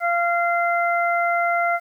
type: harmonic tone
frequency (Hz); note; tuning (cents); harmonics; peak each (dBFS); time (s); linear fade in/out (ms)
690; F5; -21; 1 / 2 / 3; -20 / -23 / -25; 0-1.8; 50
effects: 9-bit